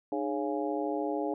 harmonic tone with a mistuned harmonic, 138.5 Hz, C#3, 1 cent flat, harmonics 2 / 3 / 4 / 5 / 6, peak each -33 / -35 / -36 / -37 / -38 dBFS, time 0.12-1.34 s, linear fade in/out 2 ms, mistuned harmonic 2, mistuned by +150 cents, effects none

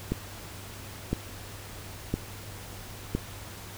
click train, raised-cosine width 3 ms, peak -13 dBFS, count 4, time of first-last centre 0.12-3.15 s, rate 0.99 Hz, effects added 99 Hz sine -45 dBFS peak until 3.77 s + pink hiss -44 dBFS RMS until 3.77 s

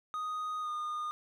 triangle tone with pitch glide, 1244.5 to 1221.7 Hz, D#6 to D#6, 0 to -32 cents, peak -32 dBFS, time 0.14-1.11 s, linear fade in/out 0 ms, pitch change -32 cents, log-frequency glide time 0.61-0.69 s, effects none

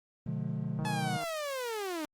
triangle chord, B diminished seventh, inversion none, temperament just, 123.47 / 148.16 / 177.8 / 213.4 Hz, B2 / D3 / F3 / Ab3, 0 / +16 / +31 / +47 cents, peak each -36 / -34 / -36 / -37 dBFS, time 0.26-1.17 s, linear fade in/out 5 ms
click train, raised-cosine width 1 ms, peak -30 dBFS, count 71, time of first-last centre 0.79-1.236 s, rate 157 Hz
sawtooth linear sweep, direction down, 865 to 294.4 Hz, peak -30 dBFS, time 0.85-2.05 s, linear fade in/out 0 ms
effects Opus 32 kbps

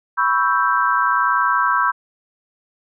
sine chord, C# half-diminished seventh, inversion third, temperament equal, 987.8 / 1108.7 / 1318.5 / 1568 Hz, B5 / C#6 / E6 / G6, 0 / 0 / 0 / 0 cents, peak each -20 dBFS, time 0.17-1.92 s, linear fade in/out 20 ms, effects none

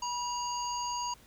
harmonic tone with a mistuned harmonic, 947 Hz, A#5, 27 cents sharp, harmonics 1 / 3 / 5 / 7, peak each -33 / -44 / -42 / -40 dBFS, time 0.02-1.14 s, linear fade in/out 5 ms, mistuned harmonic 1, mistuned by +44 cents, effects added 50 Hz sine -59 dBFS peak until 1.26 s + pink hiss -59 dBFS RMS until 1.26 s

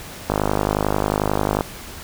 click train, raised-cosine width 1 ms, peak -4 dBFS, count 68, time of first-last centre 0.3-1.609 s, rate 51.2 Hz, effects pink hiss -36 dBFS RMS until 2.03 s

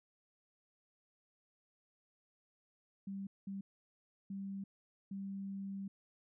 sine tone bursts at uneven times, 196 Hz, G3, in tune, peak -40 dBFS, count 4, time 3.07-3.27 / 3.47-3.61 / 4.3-4.64 / 5.11-5.88 s, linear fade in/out 5 ms, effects none

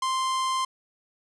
45% pulse tone, 1046 Hz, C6, 1 cent flat, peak -24 dBFS, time 0.02-0.65 s, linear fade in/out 5 ms, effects resampled to 24000 Hz

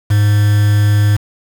triangle tone with quantisation, 103.6 Hz, G#2, 4 cents flat, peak -6 dBFS, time 0.1-1.17 s, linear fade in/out 10 ms, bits 4, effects none

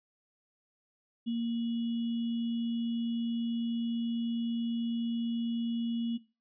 sine tone with sample-and-hold, 232.3 Hz, A#3, 6 cents flat, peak -29 dBFS, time 1.26-6.18 s, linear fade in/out 20 ms, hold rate 3150 Hz, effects noise-tail reverb RT60 0.3 s tail -18 dB re dry + resampled to 11025 Hz

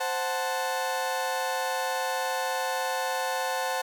30% pulse chord, F# diminished, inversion second, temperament equal, 523.3 / 740 / 880 Hz, C5 / F#5 / A5, 0 / 0 / 0 cents, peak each -29 dBFS, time 0-3.82 s, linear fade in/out 10 ms, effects none

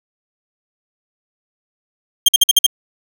sawtooth tone bursts, 3196 Hz, G7, 33 cents sharp, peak -3 dBFS, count 6, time 2.26-2.665 s, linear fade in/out 5 ms, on 25 ms, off 51 ms, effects none

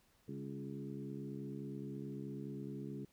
harmonic tone with a mistuned harmonic, 69.4 Hz, C#2, 3 cents sharp, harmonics 2 / 3 / 4 / 5 / 6, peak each -47 / -47 / -48 / -51 / -52 dBFS, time 0.28-3.05 s, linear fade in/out 5 ms, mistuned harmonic 3, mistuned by -39 cents, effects pink hiss -72 dBFS RMS until 3.12 s

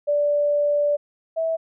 sine tone pair in turn, 584 / 651.5 Hz, D5 / E5, -10 / -20 cents, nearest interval major second, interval 190 cents, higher second, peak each -17 / -20 dBFS, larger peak first, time 0.07-0.97 / 1.36-1.57 s, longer first, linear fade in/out 20 ms, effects none

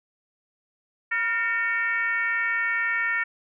sine tone with frequency modulation, 1822 Hz, A#6, 40 cents flat, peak -22 dBFS, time 1.11-3.24 s, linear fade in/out 10 ms, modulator 427 Hz, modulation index 0.98, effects none

